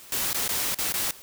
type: noise with dropouts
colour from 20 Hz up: white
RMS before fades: -27 dBFS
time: 0.12-1.11 s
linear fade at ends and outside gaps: 2 ms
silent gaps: 0.331-0.344 / 0.479-0.49 / 0.746-0.786 / 0.924-0.939 s
effects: white hiss -47 dBFS RMS until 1.22 s